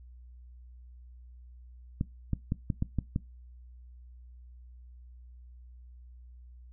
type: clicks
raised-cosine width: 5 ms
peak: -16 dBFS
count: 7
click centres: 2.011 / 2.333 / 2.521 / 2.702 / 2.824 / 2.987 / 3.161 s
effects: noise-tail reverb RT60 0.2 s tail -20 dB re dry + added 61 Hz sine -48 dBFS peak until 6.72 s